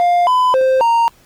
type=tone with pitch steps; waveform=triangle; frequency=703 / 1006 / 523 / 928 Hz; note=F5 / B5 / C5 / A#5; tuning=+11 / +32 / -1 / -8 cents; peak=-8 dBFS; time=0-1.08 s; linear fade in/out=0 ms; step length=270 ms; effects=pink hiss -50 dBFS RMS until 1.25 s + Opus 24 kbps